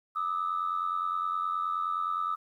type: tone pair together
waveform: sine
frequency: 1201 / 1290.6 Hz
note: D6 / E6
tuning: +38 / -37 cents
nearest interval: minor second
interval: 125 cents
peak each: -30 / -30 dBFS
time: 0.15-2.36 s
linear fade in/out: 20 ms
effects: tanh soft clip ceiling -22 dBFS + 11-bit